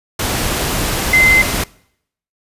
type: tone in noise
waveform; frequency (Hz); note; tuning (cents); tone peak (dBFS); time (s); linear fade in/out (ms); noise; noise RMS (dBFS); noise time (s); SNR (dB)
sine; 2066; C7; -22; -7; 1.13-1.42; 5; pink; -18; 0.19-1.64; +8
effects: noise-tail reverb RT60 0.7 s tail -23 dB re dry + resampled to 32000 Hz